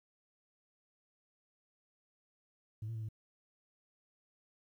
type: tone with pitch steps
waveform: sine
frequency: 108.2 / 114.1 / 110.7 / 108.8 Hz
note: A2 / A#2 / A2 / A2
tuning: -29 / -37 / +11 / -19 cents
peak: -36 dBFS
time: 2.82-3.088 s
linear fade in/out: 5 ms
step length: 67 ms
effects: tanh soft clip ceiling -36 dBFS + 12-bit